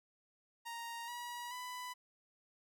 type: tone with pitch steps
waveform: sawtooth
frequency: 932.3 / 963.5 / 995.8 Hz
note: A#5 / B5 / B5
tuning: 0 / -43 / +14 cents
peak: -39 dBFS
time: 0.65-1.94 s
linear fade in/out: 20 ms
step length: 430 ms
effects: none